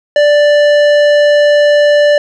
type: tone with tanh clipping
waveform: triangle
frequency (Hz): 587.3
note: D5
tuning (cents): 0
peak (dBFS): -7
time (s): 0.16-2.18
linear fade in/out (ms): 2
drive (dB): 18
effects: none